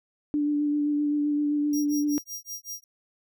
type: tone with vibrato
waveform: sine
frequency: 293.9 Hz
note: D4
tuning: 1 cent sharp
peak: -22 dBFS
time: 0.34-2.18 s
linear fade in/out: 0 ms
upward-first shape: sine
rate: 7.7 Hz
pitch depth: 16 cents each way
type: tone with tremolo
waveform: sawtooth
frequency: 5700 Hz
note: F8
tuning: 34 cents sharp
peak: -30 dBFS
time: 1.73-2.84 s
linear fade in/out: 2 ms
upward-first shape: sine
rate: 5.3 Hz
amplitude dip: 100%
effects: none